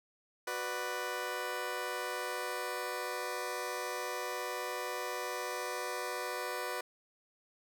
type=chord; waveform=15% pulse; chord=B minor; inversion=second; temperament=just; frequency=370.4 / 493.9 / 592.7 Hz; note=F#4 / B4 / D5; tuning=+2 / 0 / +16 cents; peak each=-35 / -32 / -35 dBFS; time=0.47-6.81 s; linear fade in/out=5 ms; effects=none